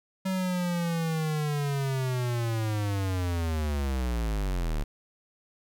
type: linear sweep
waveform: square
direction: down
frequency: 190.5 to 35.46 Hz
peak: -27 dBFS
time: 0.25-4.84 s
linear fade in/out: 10 ms
effects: none